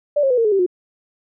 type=tone with pitch steps; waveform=sine; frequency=585 / 539.6 / 497.6 / 459 / 423.3 / 390.4 / 360.1 Hz; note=D5 / C#5 / B4 / A#4 / G#4 / G4 / F#4; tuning=-7 / -47 / +13 / -27 / +33 / -7 / -47 cents; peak=-13 dBFS; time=0.16-0.664 s; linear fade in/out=10 ms; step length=72 ms; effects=none